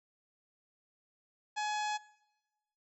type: harmonic tone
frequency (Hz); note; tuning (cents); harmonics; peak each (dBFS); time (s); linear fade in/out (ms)
844; G#5; +28; 1 / 2 / 3 / 4 / 5 / 6 / 7 / 8 / 9; -34 / -40 / -44 / -46 / -48 / -50 / -51 / -52 / -53; 1.56-1.98; 20
effects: noise-tail reverb RT60 1.0 s tail -20 dB re dry